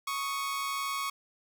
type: tone pair together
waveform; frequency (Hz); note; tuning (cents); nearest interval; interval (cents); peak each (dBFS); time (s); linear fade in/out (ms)
sawtooth; 1108.7 / 1250.2; C#6 / D#6; 0 / +8; major second; 208; -28 / -36; 0.07-1.1; 5
effects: 11-bit